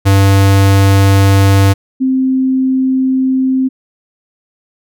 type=tone pair in turn; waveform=square / sine; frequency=98 / 261.6 Hz; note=G2 / C4; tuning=0 / 0 cents; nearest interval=octave + perfect fourth; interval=1700 cents; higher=second; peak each=-6 / -9 dBFS; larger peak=first; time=0.05-1.74 / 2-3.69 s; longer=neither; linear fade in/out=20 ms; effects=none